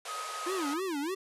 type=band-pass noise; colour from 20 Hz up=pink; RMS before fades=-42 dBFS; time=0.05-0.74 s; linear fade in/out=5 ms; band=470 to 11000 Hz; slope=48 dB/octave
type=tone with tremolo; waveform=sine; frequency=1259 Hz; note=D#6; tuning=20 cents sharp; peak=-36 dBFS; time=0.08-0.8 s; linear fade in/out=5 ms; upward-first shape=sine; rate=3.6 Hz; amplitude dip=25%
type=tone with vibrato; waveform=square; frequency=329.6 Hz; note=E4; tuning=in tune; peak=-32 dBFS; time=0.46-1.15 s; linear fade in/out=10 ms; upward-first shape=sine; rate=3.3 Hz; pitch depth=280 cents each way
effects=resampled to 32000 Hz